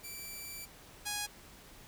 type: tone pair in turn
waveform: 5% pulse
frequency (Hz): 2333 / 828.4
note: D7 / G#5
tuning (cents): -12 / -5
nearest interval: octave + tritone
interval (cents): 1793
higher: first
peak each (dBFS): -33 / -23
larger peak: second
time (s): 0.03-0.66 / 1.05-1.27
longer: first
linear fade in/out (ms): 20
effects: pink hiss -55 dBFS RMS until 1.87 s